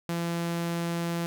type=tone; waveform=sawtooth; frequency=169.8 Hz; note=F3; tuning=48 cents flat; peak=-24 dBFS; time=0.09-1.26 s; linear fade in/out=0 ms; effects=none